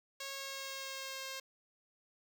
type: tone with pitch glide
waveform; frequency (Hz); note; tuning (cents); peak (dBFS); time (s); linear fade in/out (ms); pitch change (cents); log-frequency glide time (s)
5% pulse; 547 to 533; C#5 to C5; -23 to +32; -30; 0.2-1.4; 5; -45; 0.32-1.26
effects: none